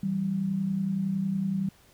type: tone pair together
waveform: sine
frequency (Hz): 162.88 / 193.7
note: E3 / G3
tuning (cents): -20 / -20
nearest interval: minor third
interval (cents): 300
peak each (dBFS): -33 / -26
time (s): 0.03-1.69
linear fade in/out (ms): 5
effects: pink hiss -59 dBFS RMS until 1.93 s